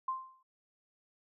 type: tone with exponential decay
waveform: sine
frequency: 1046.5 Hz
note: C6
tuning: in tune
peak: -29 dBFS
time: 0.08-0.43 s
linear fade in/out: 5 ms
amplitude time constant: 74 ms
effects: none